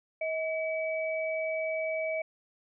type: tone pair together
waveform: sine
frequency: 638 / 2285 Hz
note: D#5 / D7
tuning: +43 / -48 cents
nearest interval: octave + minor seventh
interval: 2209 cents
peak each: -30 / -35 dBFS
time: 0.21-2.22 s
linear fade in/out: 5 ms
effects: none